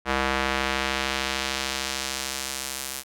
square tone with band-pass filter sweep, 66.7 Hz, C2, 34 cents sharp, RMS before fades -28 dBFS, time 0.05-3.04 s, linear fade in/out 50 ms, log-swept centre 1500 to 11000 Hz, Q 0.75, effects none

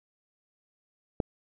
click, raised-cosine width 2 ms, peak -13 dBFS, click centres 1.202 s, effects none

